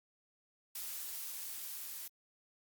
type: noise with level ramp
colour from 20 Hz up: blue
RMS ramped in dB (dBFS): -42 to -45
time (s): 0.75-2.08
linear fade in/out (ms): 5
effects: Opus 48 kbps